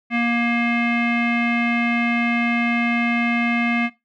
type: tone with low-pass filter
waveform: square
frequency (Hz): 236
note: A#3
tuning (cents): +22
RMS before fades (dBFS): -20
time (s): 0.1-3.9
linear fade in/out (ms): 50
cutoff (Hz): 2300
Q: 9.9
effects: noise-tail reverb RT60 0.2 s tail -17 dB re dry